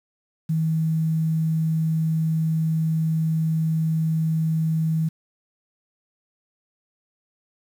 sine tone with quantisation, 160 Hz, D#3, 49 cents sharp, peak -19 dBFS, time 0.49-5.09 s, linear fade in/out 10 ms, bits 8, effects none

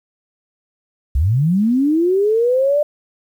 sine linear sweep, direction up, 58.6 to 601 Hz, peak -12 dBFS, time 1.15-2.83 s, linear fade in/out 5 ms, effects 8-bit

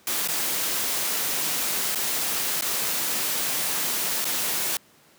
white noise with dropouts, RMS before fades -26 dBFS, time 0.07-4.77 s, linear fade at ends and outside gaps 2 ms, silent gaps 0.276-0.285 / 1.949-1.956 / 2.611-2.621 / 4.245-4.252 s, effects pink hiss -56 dBFS RMS until 5.18 s + high-pass 150 Hz 12 dB/octave

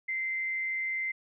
sine tone with amplitude modulation, 2078 Hz, C7, 12 cents flat, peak -28 dBFS, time 0.08-1.12 s, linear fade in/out 10 ms, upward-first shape sine, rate 187 Hz, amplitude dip 30%, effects none

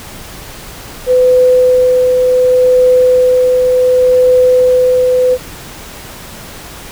sine tone with tremolo, 504 Hz, B4, 35 cents sharp, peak -4 dBFS, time 1.06-5.38 s, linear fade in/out 50 ms, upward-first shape triangle, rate 0.68 Hz, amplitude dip 30%, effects pink hiss -30 dBFS RMS until 6.91 s

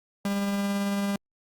45% pulse tone with tremolo, 200 Hz, G3, 35 cents sharp, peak -24 dBFS, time 0.25-1.16 s, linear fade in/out 2 ms, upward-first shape triangle, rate 18 Hz, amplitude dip 25%, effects Opus 48 kbps

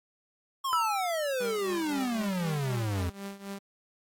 square exponential sweep, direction down, 1108.7 to 84.5 Hz, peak -29 dBFS, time 0.64-3.1 s, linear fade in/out 10 ms
sine tone with exponential decay, 1318.5 Hz, E6, in tune, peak -23 dBFS, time 0.73-1.65 s, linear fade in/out 0 ms, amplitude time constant 200 ms
sawtooth tone with tremolo, 198 Hz, G3, 18 cents sharp, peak -31 dBFS, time 1.4-3.59 s, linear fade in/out 10 ms, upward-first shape triangle, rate 3.9 Hz, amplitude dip 85%
effects AAC 64 kbps

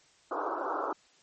white band-pass noise, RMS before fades -33 dBFS, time 0.31-0.93 s, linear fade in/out 5 ms, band 290 to 1400 Hz, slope 96 dB/octave, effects white hiss -63 dBFS RMS until 1.22 s + MP3 32 kbps

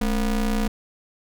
square ring-modulated tone, 122.3 Hz, B2, 16 cents flat, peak -18 dBFS, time 0.01-0.68 s, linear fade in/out 5 ms, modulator 92.2 Hz, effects none

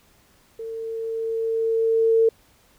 sine tone with level ramp, 451.3 Hz, A4, 44 cents sharp, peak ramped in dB -30 to -13 dBFS, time 0.59-2.29 s, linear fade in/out 5 ms, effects pink hiss -58 dBFS RMS until 2.78 s

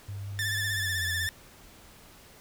sine tone with pitch glide, 99.8 to 87.38 Hz, G2 to F2, +32 to +1 cents, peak -34 dBFS, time 0.08-1.28 s, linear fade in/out 10 ms, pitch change -231 cents, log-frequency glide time 0.71-1.04 s
sawtooth tone with vibrato, 1760 Hz, A6, in tune, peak -25 dBFS, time 0.39-1.29 s, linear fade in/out 0 ms, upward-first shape sine, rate 16 Hz, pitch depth 48 cents each way
effects pink hiss -53 dBFS RMS until 2.4 s

